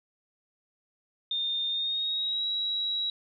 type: tone with pitch glide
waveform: sine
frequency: 3635 to 3873 Hz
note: A#7 to B7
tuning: -44 to -35 cents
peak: -27 dBFS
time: 1.31-3.1 s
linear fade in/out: 2 ms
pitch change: +109 cents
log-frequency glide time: 1.69-2.45 s
effects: none